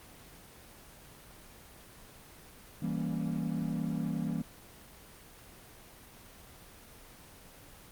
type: chord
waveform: triangle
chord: E diminished seventh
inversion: none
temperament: equal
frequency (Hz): 164.81 / 196 / 233.1 / 277.2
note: E3 / G3 / Bb3 / Db4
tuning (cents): 0 / 0 / 0 / 0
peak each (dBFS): -33 / -35 / -34 / -38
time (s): 2.82-4.42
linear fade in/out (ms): 5
effects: pink hiss -53 dBFS RMS until 7.91 s + Opus 24 kbps